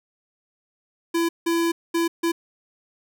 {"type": "tone bursts at uneven times", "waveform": "square", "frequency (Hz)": 335.7, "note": "E4", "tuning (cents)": 32, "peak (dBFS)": -20, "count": 4, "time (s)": [[1.14, 1.29], [1.46, 1.72], [1.94, 2.08], [2.23, 2.32]], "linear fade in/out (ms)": 10, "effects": []}